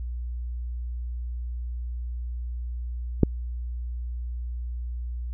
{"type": "click", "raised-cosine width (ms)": 3, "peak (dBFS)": -3, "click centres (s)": 3.233, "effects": ["added 60 Hz sine -29 dBFS peak until 5.33 s"]}